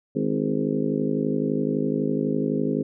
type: harmonic tone with a mistuned harmonic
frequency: 51.91 Hz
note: G#1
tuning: in tune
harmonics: 3 / 4 / 5 / 6 / 7 / 8 / 9 / 10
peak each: -30 / -28 / -26 / -31 / -35 / -28 / -36 / -35 dBFS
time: 0.15-2.83 s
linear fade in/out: 10 ms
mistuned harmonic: 6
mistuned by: +40 cents
effects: none